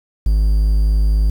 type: tone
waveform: triangle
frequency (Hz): 51.91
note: G#1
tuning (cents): 0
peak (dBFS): -9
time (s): 0.26-1.3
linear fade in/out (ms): 5
effects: 7-bit